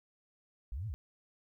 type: linear two-way sweep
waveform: sine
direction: up then down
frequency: 47.2 to 117.8 to 50.4 Hz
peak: -36 dBFS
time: 0.72-0.94 s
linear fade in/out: 0 ms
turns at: 0.87 s
effects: 13-bit